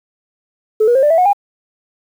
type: tone with pitch steps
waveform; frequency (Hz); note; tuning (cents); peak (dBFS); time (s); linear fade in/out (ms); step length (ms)
sine; 433 / 480.4 / 533.1 / 591.5 / 656.3 / 728.2 / 808; A4 / B4 / C5 / D5 / E5 / F#5 / G#5; -28 / -48 / +32 / +12 / -8 / -28 / -48; -7; 0.8-1.332; 10; 76
effects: tanh soft clip ceiling -4 dBFS + 7-bit